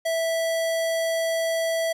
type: tone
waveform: square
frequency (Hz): 657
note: E5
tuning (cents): -6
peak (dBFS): -23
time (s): 0.05-1.93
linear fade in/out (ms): 10
effects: resampled to 32000 Hz + 10-bit